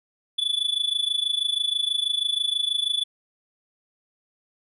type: tone with amplitude modulation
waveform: triangle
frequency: 3454 Hz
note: A7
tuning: 33 cents flat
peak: -17 dBFS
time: 0.38-3.04 s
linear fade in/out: 10 ms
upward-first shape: sine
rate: 26.2 Hz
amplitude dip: 85%
effects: resampled to 32000 Hz